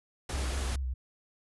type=low-pass noise; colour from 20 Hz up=pink; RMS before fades=-38 dBFS; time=0.29-0.76 s; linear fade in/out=5 ms; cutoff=11000 Hz; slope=96 dB/octave
type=tone with vibrato; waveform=sine; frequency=65.41 Hz; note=C2; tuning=in tune; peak=-30 dBFS; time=0.33-0.94 s; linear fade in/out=10 ms; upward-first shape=square; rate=5 Hz; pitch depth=55 cents each way
effects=none